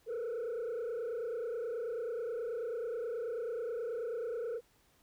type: tone with frequency modulation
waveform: sine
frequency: 466.2 Hz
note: A#4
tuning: in tune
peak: -32 dBFS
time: 0.06-4.61 s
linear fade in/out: 50 ms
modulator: 29.3 Hz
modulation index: 1.1
effects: tanh soft clip ceiling -34 dBFS + pink hiss -69 dBFS RMS until 5.02 s